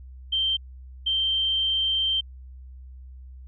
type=tone bursts at uneven times; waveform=sine; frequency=3136 Hz; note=G7; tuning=in tune; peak=-21 dBFS; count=2; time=0.32-0.57 / 1.06-2.21 s; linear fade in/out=10 ms; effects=added 64 Hz sine -40 dBFS peak until 3.47 s